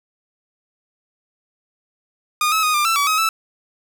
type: tone with pitch steps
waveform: sawtooth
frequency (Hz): 1223 / 1292 / 1242 / 1194 / 1334 / 1142 / 1269 / 1317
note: D#6 / E6 / D#6 / D6 / E6 / D6 / D#6 / E6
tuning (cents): -30 / -35 / -3 / +28 / +20 / -49 / +34 / -2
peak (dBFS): -12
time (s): 2.41-3.29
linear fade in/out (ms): 2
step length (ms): 110
effects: 9-bit